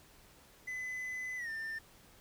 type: tone with pitch glide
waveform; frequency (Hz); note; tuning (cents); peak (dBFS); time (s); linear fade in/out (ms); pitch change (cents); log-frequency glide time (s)
triangle; 2013 to 1793.4; B6 to A6; +33 to +33; -36; 0.67-1.79; 10; -200; 1.37-1.5
effects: pink hiss -61 dBFS RMS until 2.2 s